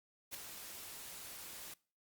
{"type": "noise with ADSR envelope", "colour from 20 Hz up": "white", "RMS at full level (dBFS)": -42, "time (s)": [0.31, 1.74], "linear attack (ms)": 32, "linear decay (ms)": 9, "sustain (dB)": -7, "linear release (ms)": 5, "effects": ["noise-tail reverb RT60 0.4 s tail -23 dB re dry", "Opus 48 kbps"]}